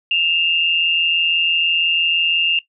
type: tone pair together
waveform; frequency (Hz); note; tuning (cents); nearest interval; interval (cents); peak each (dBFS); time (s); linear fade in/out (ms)
sine; 2635 / 2801; E7 / F7; -1 / +4; minor second; 105; -21 / -14; 0.11-2.59; 2
effects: noise-tail reverb RT60 0.1 s tail -17 dB re dry